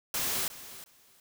white noise with echo, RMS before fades -31 dBFS, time 0.14-0.48 s, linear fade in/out 2 ms, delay 360 ms, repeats 2, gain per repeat -15 dB, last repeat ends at 1.2 s, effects none

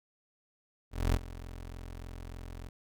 25% pulse tone with ADSR envelope, 43.35 Hz, F1, 12 cents flat, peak -20 dBFS, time 0.91-2.69 s, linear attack 230 ms, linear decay 48 ms, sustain -18 dB, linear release 5 ms, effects none

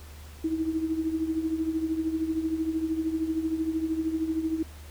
sine tone with tremolo, 320.7 Hz, E4, 48 cents flat, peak -22 dBFS, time 0.44-4.63 s, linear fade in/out 5 ms, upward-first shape triangle, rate 13 Hz, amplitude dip 75%, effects added 75 Hz sine -43 dBFS peak until 4.9 s + pink hiss -51 dBFS RMS until 4.9 s

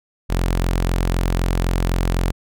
sawtooth tone, 43.94 Hz, F1, 11 cents sharp, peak -13 dBFS, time 0.29-2.32 s, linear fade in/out 20 ms, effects none

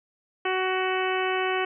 harmonic tone, 373.8 Hz, F#4, 18 cents sharp, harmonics 1 / 2 / 3 / 4 / 5 / 6 / 7 / 8, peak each -27 / -30 / -32 / -33 / -34 / -35 / -35 / -36 dBFS, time 0.45-1.65 s, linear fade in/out 5 ms, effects none

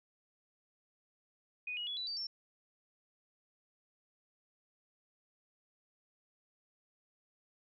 sine tone with pitch steps, 2481 / 2900 / 3389 / 3961 / 4630 / 5411 Hz, D#7 / F#7 / G#7 / B7 / D8 / E8, -6 / -35 / +34 / +4 / -25 / +44 cents, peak -37 dBFS, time 1.67-2.27 s, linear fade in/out 5 ms, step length 100 ms, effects none

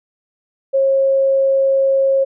sine tone, 541 Hz, C#5, 42 cents flat, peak -11 dBFS, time 0.73-2.25 s, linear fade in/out 20 ms, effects none

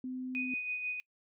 sine tone, 255.8 Hz, C4, 39 cents flat, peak -36 dBFS, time 0.04-0.54 s, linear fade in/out 2 ms
sine tone with tremolo, 2489 Hz, D#7, in tune, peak -32 dBFS, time 0.35-1 s, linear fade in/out 0 ms, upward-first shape sine, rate 6.1 Hz, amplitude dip 45%
effects noise-tail reverb RT60 0.1 s tail -25 dB re dry

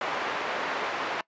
pink band-pass noise, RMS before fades -31 dBFS, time 0.01-1.21 s, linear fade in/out 2 ms, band 550 to 2100 Hz, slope 12 dB/octave, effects noise-tail reverb RT60 0.1 s tail -22 dB re dry + resampled to 16000 Hz

